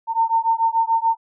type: beating tone pair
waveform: sine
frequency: 905 / 911.9 Hz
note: A5 / A#5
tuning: +48 / -38 cents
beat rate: 6.9 Hz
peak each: -19 dBFS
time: 0.07-1.17 s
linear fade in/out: 50 ms
effects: none